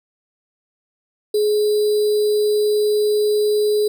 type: tone with sample-and-hold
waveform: sine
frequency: 420.6 Hz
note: G#4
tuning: 22 cents sharp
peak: -14 dBFS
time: 1.34-3.88 s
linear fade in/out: 5 ms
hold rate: 4410 Hz
effects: none